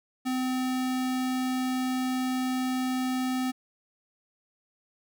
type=tone; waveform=square; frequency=256.5 Hz; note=C4; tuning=34 cents flat; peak=-27 dBFS; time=0.25-3.52 s; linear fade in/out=20 ms; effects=none